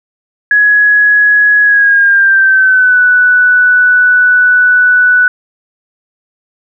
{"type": "tone with pitch glide", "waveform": "sine", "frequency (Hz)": [1677, 1485.4], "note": ["G#6", "F#6"], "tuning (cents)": [16, 6], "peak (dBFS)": -4, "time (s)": [0.51, 5.28], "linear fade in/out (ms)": 2, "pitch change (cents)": -210, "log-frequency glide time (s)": [1.62, 3], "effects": []}